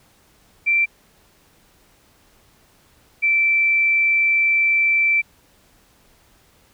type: tone pair in turn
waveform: sine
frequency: 2349 / 2334 Hz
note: D7 / D7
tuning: 0 / -11 cents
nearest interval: unison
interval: 11 cents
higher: first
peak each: -14 dBFS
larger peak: neither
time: 0.66-0.86 / 3.22-5.22 s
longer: second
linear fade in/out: 20 ms
effects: pink hiss -56 dBFS RMS until 6.73 s